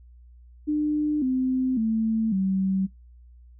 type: tone with pitch steps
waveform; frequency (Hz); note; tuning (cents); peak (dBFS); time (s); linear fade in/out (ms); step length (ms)
sine; 300.1 / 258.3 / 222.2 / 191.25; D4 / C4 / A3 / G3; +38 / -22 / +17 / -42; -21; 0.67-2.87; 20; 550
effects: noise-tail reverb RT60 0.2 s tail -25 dB re dry + added 60 Hz sine -47 dBFS peak until 3.59 s